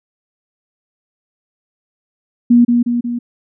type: tone with echo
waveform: sine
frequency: 239.4 Hz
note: A#3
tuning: 46 cents sharp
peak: -5 dBFS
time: 2.5-2.65 s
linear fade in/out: 10 ms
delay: 180 ms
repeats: 3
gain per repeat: -4 dB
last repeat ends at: 3.19 s
effects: none